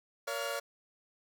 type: tone cluster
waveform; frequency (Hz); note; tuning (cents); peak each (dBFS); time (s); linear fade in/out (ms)
sawtooth; 464.3 / 565 / 685 / 1414; A#4 / C#5 / F5 / F6; -7 / +33 / -34 / +21; -38 / -33 / -38 / -37; 0.27-0.6; 10
effects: none